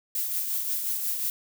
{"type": "noise with tremolo", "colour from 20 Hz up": "violet", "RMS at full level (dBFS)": -27, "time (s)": [0.15, 1.3], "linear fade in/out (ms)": 2, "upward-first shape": "triangle", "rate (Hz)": 5.6, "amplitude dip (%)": 45, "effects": []}